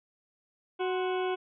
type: harmonic tone with a mistuned harmonic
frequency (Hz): 370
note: F#4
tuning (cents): 0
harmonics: 1 / 2 / 3 / 4 / 6 / 7 / 8 / 9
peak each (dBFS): -29 / -35 / -39 / -41 / -45 / -46 / -47 / -48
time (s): 0.79-1.36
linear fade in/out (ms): 20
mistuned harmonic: 3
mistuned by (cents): -93
effects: none